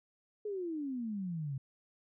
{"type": "exponential sweep", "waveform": "sine", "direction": "down", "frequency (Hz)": [430, 130.81], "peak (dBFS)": -35, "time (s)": [0.45, 1.58], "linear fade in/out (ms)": 5, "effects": []}